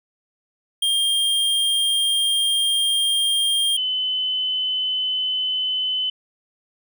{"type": "tone pair in turn", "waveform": ["square", "sine"], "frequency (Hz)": [3207, 3027], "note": ["G7", "F#7"], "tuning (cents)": [39, 39], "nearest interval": "minor second", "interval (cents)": 100, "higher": "first", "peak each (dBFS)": [-18, -20], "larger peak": "first", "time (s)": [[0.82, 3.77], [3.77, 6.1]], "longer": "first", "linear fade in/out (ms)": 5, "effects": []}